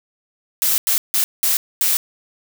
blue noise bursts at uneven times, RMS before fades -17 dBFS, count 5, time 0.62-0.78 / 0.87-0.98 / 1.14-1.24 / 1.43-1.57 / 1.81-1.97 s, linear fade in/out 0 ms, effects none

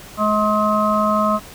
harmonic tone, 212 Hz, G#3, 36 cents sharp, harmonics 1 / 3 / 5 / 6, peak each -20 / -20 / -20 / -20 dBFS, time 0.17-1.4 s, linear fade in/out 50 ms, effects pink hiss -39 dBFS RMS until 1.54 s

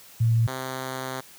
sine / 5% pulse tone pair in turn, 114.4 / 130.74 Hz, A#2 / C3, -32 / -1 cents, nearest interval major second, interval 231 cents, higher second, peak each -17 / -19 dBFS, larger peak first, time 0.2-0.47 / 0.47-1.21 s, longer second, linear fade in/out 10 ms, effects white hiss -49 dBFS RMS until 1.38 s + high-pass 60 Hz 12 dB/octave

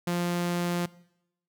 sawtooth tone, 174.61 Hz, F3, in tune, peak -22 dBFS, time 0.07-0.86 s, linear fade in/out 5 ms, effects noise-tail reverb RT60 0.8 s tail -21 dB re dry

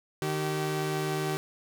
sawtooth tone pair together, 152.75 / 384.9 Hz, D#3 / G4, -32 / -32 cents, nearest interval octave + major third, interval 1600 cents, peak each -27 dBFS, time 0.22-1.37 s, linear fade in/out 0 ms, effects none

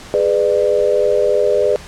sine chord, G# diminished, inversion none, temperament just, 415.3 / 498.4 / 598 Hz, G#4 / B4 / D5, 0 / +16 / +31 cents, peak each -16 dBFS, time 0.14-1.76 s, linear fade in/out 0 ms, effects pink hiss -36 dBFS RMS until 1.87 s + low-pass 8000 Hz 12 dB/octave

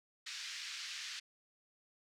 white band-pass noise, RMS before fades -45 dBFS, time 0.26-1.2 s, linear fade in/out 10 ms, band 1600 to 5600 Hz, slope 24 dB/octave, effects none

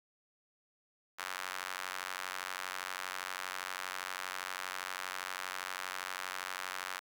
sawtooth tone with high-pass filter, 92.5 Hz, F#2, in tune, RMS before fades -41 dBFS, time 1.18-7 s, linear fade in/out 20 ms, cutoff 1300 Hz, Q 1.5, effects none

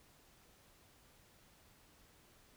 silence, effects pink hiss -66 dBFS RMS until 2.56 s

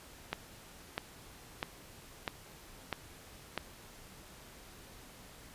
click train, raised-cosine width 0.3 ms, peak -17 dBFS, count 6, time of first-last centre 0.33-3.577 s, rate 1.54 Hz, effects pink hiss -54 dBFS RMS until 5.54 s + resampled to 32000 Hz

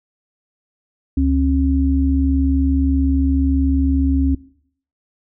sine tone pair together, 71.6 / 269.9 Hz, D2 / C#4, -43 / -46 cents, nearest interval octave + major seventh, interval 2297 cents, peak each -16 dBFS, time 1.17-4.35 s, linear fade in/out 5 ms, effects noise-tail reverb RT60 0.6 s tail -20 dB re dry

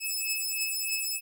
10% pulse beating tone pair, 2596 / 2599.2 Hz, E7 / E7, -27 / -25 cents, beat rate 3.2 Hz, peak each -23 dBFS, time 0-1.21 s, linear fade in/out 50 ms, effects none

